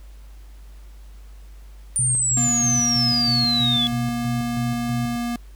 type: exponential sweep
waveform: sine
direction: down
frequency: 9250 to 3378 Hz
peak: -18 dBFS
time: 1.96-3.87 s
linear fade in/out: 0 ms
type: tone with tremolo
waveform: sine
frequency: 125.6 Hz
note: B2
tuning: 30 cents sharp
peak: -23 dBFS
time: 1.99-5.16 s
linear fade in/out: 0 ms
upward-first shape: square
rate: 3.1 Hz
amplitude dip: 60%
type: tone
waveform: square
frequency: 238 Hz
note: A#3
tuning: 36 cents sharp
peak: -24 dBFS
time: 2.37-5.36 s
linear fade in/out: 2 ms
effects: added 50 Hz sine -39 dBFS peak until 5.55 s + pink hiss -56 dBFS RMS until 5.55 s